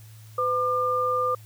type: tone pair together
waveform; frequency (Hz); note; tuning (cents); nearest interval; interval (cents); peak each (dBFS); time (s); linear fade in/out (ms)
sine; 504.5 / 1200; B4 / D6; +37 / +37; octave + minor third; 1500; -26 / -23; 0.38-1.35; 5
effects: added 109 Hz sine -44 dBFS peak until 1.45 s + white hiss -55 dBFS RMS until 1.45 s